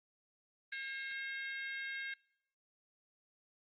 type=harmonic tone; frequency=538 Hz; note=C5; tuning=48 cents sharp; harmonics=3 / 4 / 5 / 6 / 7 / 8; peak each=-42 / -44 / -52 / -57 / -53 / -61 dBFS; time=0.72-2.14 s; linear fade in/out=5 ms; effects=noise-tail reverb RT60 0.8 s tail -26 dB re dry + Opus 24 kbps